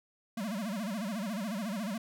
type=tone with vibrato; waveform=square; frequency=208.9 Hz; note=G#3; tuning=10 cents sharp; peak=-34 dBFS; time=0.37-1.98 s; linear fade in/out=5 ms; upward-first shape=sine; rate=14 Hz; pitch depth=200 cents each way; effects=none